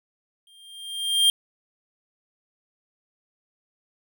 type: tone with exponential growth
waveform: square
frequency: 3196 Hz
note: G7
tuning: 33 cents sharp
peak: -14 dBFS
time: 0.47-1.3 s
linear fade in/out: 1 ms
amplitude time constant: 180 ms
effects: none